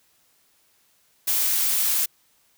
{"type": "noise", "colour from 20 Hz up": "blue", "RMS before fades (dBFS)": -22, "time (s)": [1.27, 2.06], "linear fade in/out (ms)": 10, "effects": ["white hiss -63 dBFS RMS until 2.57 s"]}